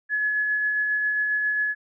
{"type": "tone with tremolo", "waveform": "sine", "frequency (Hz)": 1700, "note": "G#6", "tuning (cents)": 40, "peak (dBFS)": -20, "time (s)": [0.09, 1.75], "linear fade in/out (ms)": 50, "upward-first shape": "sine", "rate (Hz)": 7.4, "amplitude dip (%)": 25, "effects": []}